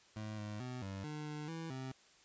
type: tone with pitch steps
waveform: 25% pulse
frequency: 107.6 / 105.3 / 125.9 / 97.2 / 151.1 / 150.3 / 163.8 / 131.2 Hz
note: A2 / G#2 / B2 / G2 / D3 / D3 / E3 / C3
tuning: -38 / +24 / +34 / -14 / +50 / +40 / -11 / +5 cents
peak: -38 dBFS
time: 0.16-1.92 s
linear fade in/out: 5 ms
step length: 220 ms
effects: white hiss -65 dBFS RMS until 2.24 s + resampled to 16000 Hz